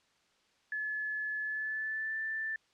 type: tone with pitch glide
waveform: sine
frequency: 1717 to 1768.3 Hz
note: A6 to A6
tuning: -43 to +8 cents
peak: -33 dBFS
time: 0.72-2.56 s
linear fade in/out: 2 ms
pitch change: +51 cents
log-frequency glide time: 1.41-2.18 s
effects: white hiss -70 dBFS RMS until 2.73 s + low-pass 5000 Hz 12 dB/octave